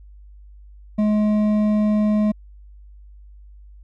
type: tone with hard clipping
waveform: triangle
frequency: 211.4 Hz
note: G#3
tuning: 31 cents sharp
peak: -17 dBFS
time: 0.98-2.32 s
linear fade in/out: 10 ms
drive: 11 dB
effects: added 50 Hz sine -41 dBFS peak until 3.83 s